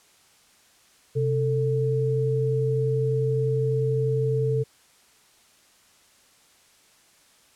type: tone pair together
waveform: sine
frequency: 130.81 / 444.2 Hz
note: C3 / A4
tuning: 0 / +16 cents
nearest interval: octave + major sixth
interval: 2116 cents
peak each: -23 / -24 dBFS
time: 1.15-4.64 s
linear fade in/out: 20 ms
effects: white hiss -58 dBFS RMS until 7.55 s + low-pass 10000 Hz 12 dB/octave